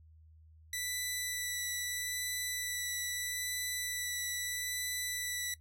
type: tone with vibrato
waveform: 10% pulse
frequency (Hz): 1975.5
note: B6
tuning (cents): 0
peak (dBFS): -26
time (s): 0.73-5.54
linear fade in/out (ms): 2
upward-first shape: sine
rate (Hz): 0.78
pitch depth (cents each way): 9
effects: noise-tail reverb RT60 0.1 s tail -17 dB re dry + added 79 Hz sine -56 dBFS peak until 5.6 s